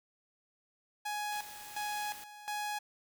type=tone with tremolo; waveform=sawtooth; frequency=835 Hz; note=G#5; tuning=9 cents sharp; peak=-31 dBFS; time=1.05-2.79 s; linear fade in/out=10 ms; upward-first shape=square; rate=1.4 Hz; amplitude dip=80%
type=noise; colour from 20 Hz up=white; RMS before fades=-50 dBFS; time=1.32-2.24 s; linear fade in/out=2 ms
effects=none

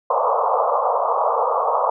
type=band-pass noise; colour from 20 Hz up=white; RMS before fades=-19 dBFS; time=0.1-1.9 s; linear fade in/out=5 ms; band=460 to 1200 Hz; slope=96 dB/octave; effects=none

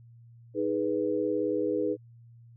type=chord; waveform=sine; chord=G# minor; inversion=second; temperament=equal; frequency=311.1 / 415.3 / 493.9 Hz; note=D#4 / G#4 / B4; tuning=0 / 0 / 0 cents; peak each=-30 dBFS; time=0.54-1.97 s; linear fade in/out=50 ms; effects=added 117 Hz sine -50 dBFS peak until 2.56 s

